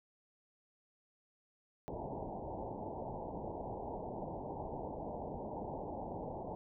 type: low-pass noise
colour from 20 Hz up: white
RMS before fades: -43 dBFS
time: 1.88-6.55 s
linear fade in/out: 0 ms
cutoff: 920 Hz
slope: 96 dB/octave
effects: none

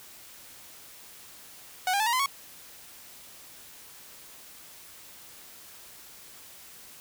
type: tone with pitch steps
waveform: sawtooth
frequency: 740 / 802.3 / 869.9 / 943.2 / 1022.6 / 1108.7 Hz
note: F#5 / G5 / A5 / A#5 / C6 / C#6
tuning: 0 / +40 / -20 / +20 / -40 / 0 cents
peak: -20 dBFS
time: 1.87-2.26 s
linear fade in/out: 2 ms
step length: 65 ms
effects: white hiss -49 dBFS RMS until 7 s

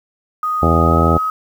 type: tone with pitch glide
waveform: sine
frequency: 1244.5 to 1269.2 Hz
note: D#6 to D#6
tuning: 0 to +34 cents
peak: -16 dBFS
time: 0.43-1.3 s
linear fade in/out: 2 ms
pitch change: +34 cents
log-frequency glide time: 0.82-0.97 s
type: harmonic tone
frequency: 82.41 Hz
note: E2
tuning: in tune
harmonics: 1 / 2 / 3 / 4 / 5 / 6 / 7 / 8 / 9 / 10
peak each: -15 / -18 / -20 / -21 / -22 / -23 / -23 / -24 / -25 / -25 dBFS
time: 0.62-1.18 s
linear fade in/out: 10 ms
effects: 7-bit

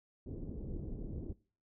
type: low-pass noise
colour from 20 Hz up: pink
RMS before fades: -42 dBFS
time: 0.26-1.33 s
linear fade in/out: 5 ms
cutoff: 390 Hz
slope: 24 dB/octave
effects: noise-tail reverb RT60 0.4 s tail -22 dB re dry

